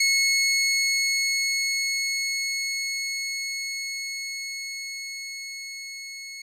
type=tone with level ramp; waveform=20% pulse; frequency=2187 Hz; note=C#7; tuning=24 cents flat; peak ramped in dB=-13 to -31 dBFS; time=0-6.42 s; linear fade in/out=5 ms; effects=low-pass 12000 Hz 12 dB/octave